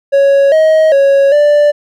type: tone with pitch steps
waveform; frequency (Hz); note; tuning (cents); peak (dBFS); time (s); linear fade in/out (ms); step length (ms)
triangle; 555 / 631 / 553 / 588; C#5 / D#5 / C#5 / D5; +2 / +24 / -4 / +2; -3; 0.12-1.72; 20; 400
effects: none